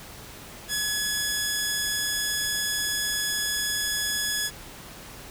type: tone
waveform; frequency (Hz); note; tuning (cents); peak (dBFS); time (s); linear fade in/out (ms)
10% pulse; 1691; G#6; +31; -16; 0.68-4.51; 50
effects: pink hiss -43 dBFS RMS until 5.3 s